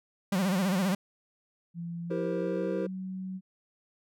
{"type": "tone with vibrato", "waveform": "45% pulse", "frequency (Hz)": 188.8, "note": "F#3", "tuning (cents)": 35, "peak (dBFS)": -25, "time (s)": [0.32, 0.95], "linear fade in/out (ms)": 5, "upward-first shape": "sine", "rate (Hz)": 15, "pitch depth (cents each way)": 120}
{"type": "tone with pitch glide", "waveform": "sine", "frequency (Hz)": [170.1, 187.65], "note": ["F3", "F#3"], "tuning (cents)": [-45, 25], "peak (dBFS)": -34, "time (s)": [1.74, 3.41], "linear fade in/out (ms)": 50, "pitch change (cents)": 170, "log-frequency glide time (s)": [2.03, 2.77]}
{"type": "chord", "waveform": "triangle", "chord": "C dominant seventh", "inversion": "first", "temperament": "just", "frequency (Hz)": [327, 392.4, 470.9, 523.3], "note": ["E4", "G4", "Bb4", "C5"], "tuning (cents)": [-14, 2, 18, 0], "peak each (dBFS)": -33, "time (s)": [2.1, 2.87], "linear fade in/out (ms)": 10}
{"effects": []}